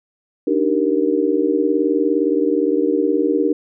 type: chord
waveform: sine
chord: Eb major seventh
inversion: third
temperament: just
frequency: 291.7 / 311.1 / 388.9 / 466.7 Hz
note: D4 / Eb4 / G4 / Bb4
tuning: -12 / 0 / -14 / +2 cents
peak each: -20 dBFS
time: 0.47-3.53 s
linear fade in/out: 5 ms
effects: none